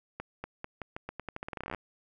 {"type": "accelerating click train", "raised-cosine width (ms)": 0.5, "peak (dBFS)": -22, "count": 22, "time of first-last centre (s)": [0.2, 1.747], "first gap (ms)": 240, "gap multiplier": 0.85, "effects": []}